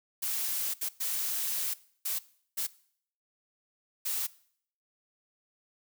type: noise bursts at uneven times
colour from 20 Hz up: blue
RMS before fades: -32 dBFS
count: 6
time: 0.22-0.74 / 0.81-0.89 / 1-1.74 / 2.05-2.19 / 2.57-2.67 / 4.05-4.27 s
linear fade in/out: 10 ms
effects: noise-tail reverb RT60 0.6 s tail -20 dB re dry